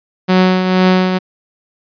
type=tone with tremolo; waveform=sawtooth; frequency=185 Hz; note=F#3; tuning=in tune; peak=-3 dBFS; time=0.28-1.19 s; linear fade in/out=20 ms; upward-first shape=triangle; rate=2.1 Hz; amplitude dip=55%; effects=resampled to 11025 Hz